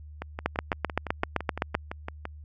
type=two click trains; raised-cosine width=0.5 ms; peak=-9 / -18 dBFS; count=11 / 13; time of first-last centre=0.46-1.75 / 0.22-2.254 s; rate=7.75 / 5.9 Hz; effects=added 75 Hz sine -42 dBFS peak until 2.44 s